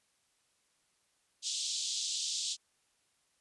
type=band-pass noise; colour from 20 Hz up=pink; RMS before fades=-36 dBFS; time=1.42-2.57 s; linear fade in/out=50 ms; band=3300 to 8100 Hz; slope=48 dB/octave; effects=white hiss -74 dBFS RMS until 3.4 s + resampled to 24000 Hz